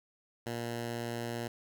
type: tone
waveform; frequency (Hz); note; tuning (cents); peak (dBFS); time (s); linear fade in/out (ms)
10% pulse; 117.8; A#2; +19; -27; 0.46-1.48; 5
effects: none

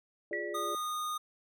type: chord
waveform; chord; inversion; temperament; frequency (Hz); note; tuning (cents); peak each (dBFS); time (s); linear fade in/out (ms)
sine; D diminished; first; equal; 349.2 / 415.3 / 587.3; F4 / Ab4 / D5; 0 / 0 / 0; -40; 0.31-0.75; 2
type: tone with exponential decay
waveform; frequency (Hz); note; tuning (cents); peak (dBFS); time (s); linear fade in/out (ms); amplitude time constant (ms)
sine; 1944; B6; -28; -32; 0.33-0.93; 1; 130
type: tone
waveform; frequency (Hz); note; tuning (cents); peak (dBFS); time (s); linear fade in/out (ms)
square; 1230; D#6; -20; -34; 0.54-1.18; 10
effects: none

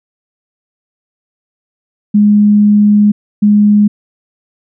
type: tone bursts at uneven times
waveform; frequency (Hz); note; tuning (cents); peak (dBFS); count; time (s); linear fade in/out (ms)
sine; 207.7; G#3; 0; -4; 2; 2.14-3.12 / 3.42-3.88; 10
effects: none

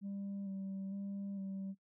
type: tone with vibrato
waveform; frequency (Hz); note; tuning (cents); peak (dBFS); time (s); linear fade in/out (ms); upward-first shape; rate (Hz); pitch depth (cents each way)
sine; 196; G3; 0; -37; 0.01-1.75; 50; square; 1.1; 22
effects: noise-tail reverb RT60 0.1 s tail -20 dB re dry + tanh soft clip ceiling -38 dBFS

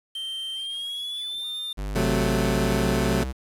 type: tone with pitch glide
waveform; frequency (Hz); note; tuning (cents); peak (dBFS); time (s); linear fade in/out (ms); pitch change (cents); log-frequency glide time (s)
triangle; 3136 to 3602; G7 to A7; 0 to +40; -28; 0.15-1.73; 5; +240; 0.55-1.45
type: exponential sweep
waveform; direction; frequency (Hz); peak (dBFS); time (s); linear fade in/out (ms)
square; up; 49 to 65.41; -29; 1.77-3.33; 20
type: chord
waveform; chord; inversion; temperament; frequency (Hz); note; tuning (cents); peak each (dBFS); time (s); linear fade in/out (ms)
20% pulse; F# diminished; second; equal; 130.81 / 185 / 220; C3 / F#3 / A3; 0 / 0 / 0; -21; 1.95-3.24; 10
effects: resampled to 32000 Hz + 8-bit

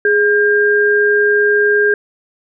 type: tone pair together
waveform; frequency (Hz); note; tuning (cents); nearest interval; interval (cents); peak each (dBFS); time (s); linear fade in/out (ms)
sine; 415.3 / 1603.7; G#4 / G6; 0 / +39; octave + major seventh; 2339; -12; 0.05-1.94; 2
effects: none

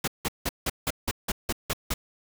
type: noise bursts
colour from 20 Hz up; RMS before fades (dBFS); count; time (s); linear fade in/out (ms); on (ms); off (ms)
pink; -27; 10; 0.04-1.94; 5; 37; 170
effects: none

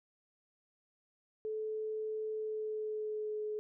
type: tone with pitch glide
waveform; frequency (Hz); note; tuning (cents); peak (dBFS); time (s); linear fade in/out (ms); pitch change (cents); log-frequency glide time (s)
sine; 433.8 to 425.4; A4 to G#4; -25 to +42; -35; 1.45-3.59; 0; -33; 2.34-3.43
effects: none

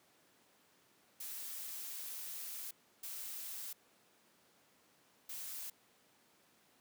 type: noise bursts at uneven times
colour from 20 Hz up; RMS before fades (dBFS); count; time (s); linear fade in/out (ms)
blue; -45; 3; 1.2-2.71 / 3.03-3.73 / 5.29-5.7; 5
effects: pink hiss -69 dBFS RMS until 6.8 s + high-pass 200 Hz 12 dB/octave

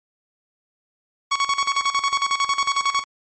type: tone with tremolo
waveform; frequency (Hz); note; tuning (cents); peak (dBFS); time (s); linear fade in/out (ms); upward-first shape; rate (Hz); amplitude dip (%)
sawtooth; 1114; C#6; +8; -13; 1.31-3.04; 10; square; 11; 75
effects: low-pass 11000 Hz 12 dB/octave + MP3 32 kbps

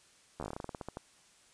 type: slowing click train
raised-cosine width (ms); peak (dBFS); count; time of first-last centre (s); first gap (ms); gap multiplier
1; -25; 16; 0.4-0.971; 12; 1.15
effects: white hiss -63 dBFS RMS until 1.53 s + resampled to 22050 Hz

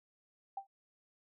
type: tone with exponential decay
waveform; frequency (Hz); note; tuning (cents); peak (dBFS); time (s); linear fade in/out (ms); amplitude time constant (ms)
sine; 784; G5; 0; -34; 0.57-0.67; 5; 21
effects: none

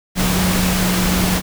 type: tone in noise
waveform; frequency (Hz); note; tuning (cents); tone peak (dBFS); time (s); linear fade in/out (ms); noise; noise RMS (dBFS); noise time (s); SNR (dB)
sine; 182.9; F#3; -20; -17; 0.15-1.42; 50; pink; -19; 0.15-1.42; -1
effects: none

